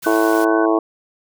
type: noise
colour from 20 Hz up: white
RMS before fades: -33 dBFS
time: 0.02-0.45 s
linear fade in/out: 10 ms
type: tone with vibrato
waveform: sine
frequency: 1496 Hz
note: F#6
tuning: 19 cents sharp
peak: -24 dBFS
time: 0.04-0.66 s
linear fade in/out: 10 ms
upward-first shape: sine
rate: 2.5 Hz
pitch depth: 10 cents each way
type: harmonic tone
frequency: 110 Hz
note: A2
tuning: in tune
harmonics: 3 / 4 / 5 / 6 / 7 / 8 / 9 / 10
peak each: -16 / -20 / -28 / -20 / -27 / -27 / -28 / -24 dBFS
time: 0.06-0.79 s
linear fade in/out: 5 ms
effects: none